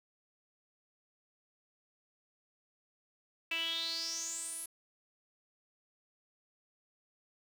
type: tone with band-pass filter sweep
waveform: sawtooth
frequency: 330 Hz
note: E4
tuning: 2 cents sharp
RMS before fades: -38 dBFS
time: 3.51-4.66 s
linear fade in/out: 5 ms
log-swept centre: 2600 to 11000 Hz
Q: 9.1
effects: 9-bit